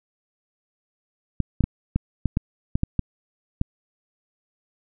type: clicks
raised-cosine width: 5 ms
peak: -8 dBFS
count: 10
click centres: 1.403 / 1.607 / 1.64 / 1.96 / 2.257 / 2.371 / 2.755 / 2.834 / 2.993 / 3.614 s
effects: none